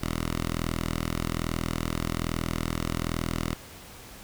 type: tone with notch filter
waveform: 5% pulse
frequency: 41.2 Hz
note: E1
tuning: in tune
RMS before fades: -30 dBFS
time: 0.01-3.55 s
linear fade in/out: 10 ms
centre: 460 Hz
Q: 1.5
effects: pink hiss -46 dBFS RMS until 4.23 s